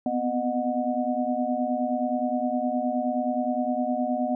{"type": "tone cluster", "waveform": "sine", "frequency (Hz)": [245.1, 254.7, 614, 732], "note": ["B3", "C4", "D#5", "F#5"], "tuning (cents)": [-13, -46, -23, -19], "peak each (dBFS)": -29, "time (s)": [0.06, 4.35], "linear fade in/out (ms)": 2, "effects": []}